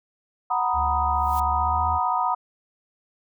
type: chord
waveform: sine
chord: B major seventh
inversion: second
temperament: equal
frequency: 740 / 932.3 / 987.8 / 1244.5 Hz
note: F#5 / A#5 / B5 / D#6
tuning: 0 / 0 / 0 / 0 cents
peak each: -26 dBFS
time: 0.5-2.35 s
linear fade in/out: 10 ms
type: tone with pitch glide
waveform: triangle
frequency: 72.4 to 79.41 Hz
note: D2 to D#2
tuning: -24 to +36 cents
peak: -25 dBFS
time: 0.73-2 s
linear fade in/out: 50 ms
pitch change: +160 cents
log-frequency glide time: 1.5-1.83 s
type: noise with exponential growth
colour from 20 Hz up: blue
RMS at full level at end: -35 dBFS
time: 1.1-1.4 s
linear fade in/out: 5 ms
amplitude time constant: 64 ms
effects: none